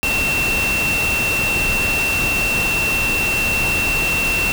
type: tone in noise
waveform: sine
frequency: 2700 Hz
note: E7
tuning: 41 cents sharp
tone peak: -17 dBFS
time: 0.03-4.52 s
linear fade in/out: 0 ms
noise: pink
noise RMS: -23 dBFS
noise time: 0.03-4.52 s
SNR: +3 dB
effects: none